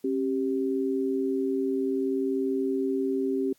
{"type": "tone pair together", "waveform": "sine", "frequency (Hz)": [269.8, 390.4], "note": ["C#4", "G4"], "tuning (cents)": [-47, -7], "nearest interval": "tritone", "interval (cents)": 640, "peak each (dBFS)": -27, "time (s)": [0.04, 3.53], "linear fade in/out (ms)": 5, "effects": ["white hiss -65 dBFS RMS until 3.58 s", "AAC 64 kbps"]}